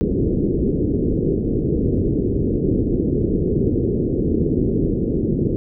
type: low-pass noise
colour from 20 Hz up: white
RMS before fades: -19 dBFS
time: 0.01-5.56 s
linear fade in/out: 0 ms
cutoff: 430 Hz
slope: 48 dB/octave
effects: none